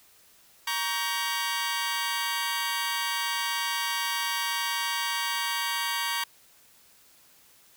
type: chord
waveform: 15% pulse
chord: G diminished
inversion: first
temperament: just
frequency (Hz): 940.8 / 1128.9 / 1568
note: Bb5 / Db6 / G6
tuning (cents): +16 / +31 / 0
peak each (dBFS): -24 / -26 / -27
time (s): 0.67-6.24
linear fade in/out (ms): 5
effects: white hiss -58 dBFS RMS until 7.76 s